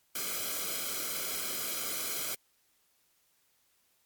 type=noise with comb filter; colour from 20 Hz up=white; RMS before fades=-35 dBFS; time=0.15-2.35 s; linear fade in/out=5 ms; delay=1.1 ms; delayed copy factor=-0.75; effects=white hiss -71 dBFS RMS until 4.05 s + MP3 96 kbps